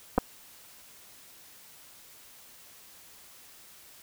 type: clicks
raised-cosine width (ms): 1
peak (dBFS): -9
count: 2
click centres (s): 0.179 / 0.183
effects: white hiss -53 dBFS RMS until 4.02 s